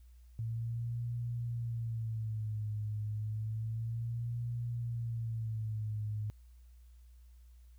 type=tone with vibrato; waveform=sine; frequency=112.5 Hz; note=A2; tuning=39 cents sharp; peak=-34 dBFS; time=0.39-6.3 s; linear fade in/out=0 ms; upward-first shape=sine; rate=0.3 Hz; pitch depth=100 cents each way; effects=added 60 Hz sine -54 dBFS peak until 7.78 s + white hiss -75 dBFS RMS until 7.78 s